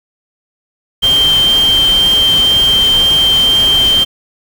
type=tone in noise; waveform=sine; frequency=3149 Hz; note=G7; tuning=7 cents sharp; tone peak=-7 dBFS; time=1.02-4.05 s; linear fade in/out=20 ms; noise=pink; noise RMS=-21 dBFS; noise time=1.02-4.05 s; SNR=+11 dB; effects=none